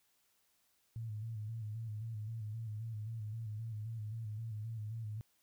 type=tone with vibrato; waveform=sine; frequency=110 Hz; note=A2; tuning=in tune; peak=-39 dBFS; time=0.96-5.21 s; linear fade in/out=0 ms; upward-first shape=square; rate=3.8 Hz; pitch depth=59 cents each way; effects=white hiss -75 dBFS RMS until 5.42 s

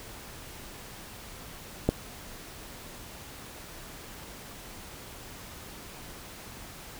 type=click; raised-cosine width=2 ms; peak=-8 dBFS; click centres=1.89 s; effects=pink hiss -45 dBFS RMS until 6.99 s

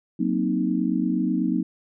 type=chord; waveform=sine; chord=C half-diminished seventh; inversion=second; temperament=equal; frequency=185 / 233.1 / 261.6 / 311.1 Hz; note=Gb3 / Bb3 / C4 / Eb4; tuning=0 / 0 / 0 / 0 cents; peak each=-26 dBFS; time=0.19-1.63 s; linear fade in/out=10 ms; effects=none

